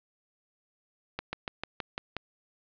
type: slowing click train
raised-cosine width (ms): 0.3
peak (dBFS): -17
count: 7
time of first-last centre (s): 1.19-2.167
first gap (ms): 140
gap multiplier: 1.06
effects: resampled to 11025 Hz + 9-bit